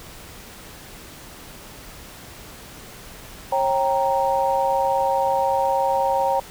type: chord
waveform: sine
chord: G diminished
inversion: second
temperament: equal with one note detuned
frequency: 544.2 / 784 / 932.3 Hz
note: Db5 / G5 / Bb5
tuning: -32 / 0 / 0 cents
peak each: -22 dBFS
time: 3.52-6.4 s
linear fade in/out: 5 ms
effects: pink hiss -41 dBFS RMS until 6.5 s